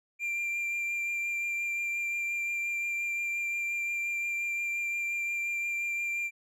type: tone with vibrato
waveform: triangle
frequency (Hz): 2376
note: D7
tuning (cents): +20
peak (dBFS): -28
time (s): 0.19-6.31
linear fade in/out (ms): 50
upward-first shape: triangle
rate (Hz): 5.7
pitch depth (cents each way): 15
effects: none